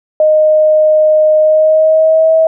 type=tone with pitch glide; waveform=sine; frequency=618 to 643.1 Hz; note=D#5 to E5; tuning=-12 to -43 cents; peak=-5 dBFS; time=0.2-2.47 s; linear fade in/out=2 ms; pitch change=+69 cents; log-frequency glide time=1.39-2.33 s; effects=none